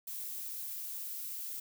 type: noise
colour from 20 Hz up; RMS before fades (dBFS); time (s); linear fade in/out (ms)
violet; -41; 0.07-1.6; 5
effects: none